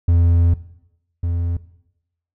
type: tone pair in turn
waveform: triangle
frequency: 85.4 / 85.78 Hz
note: F2 / F2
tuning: -38 / -31 cents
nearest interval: unison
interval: 7 cents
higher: second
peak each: -9 / -16 dBFS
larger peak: first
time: 0.08-0.54 / 1.23-1.57 s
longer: first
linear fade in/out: 5 ms
effects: noise-tail reverb RT60 0.8 s tail -17 dB re dry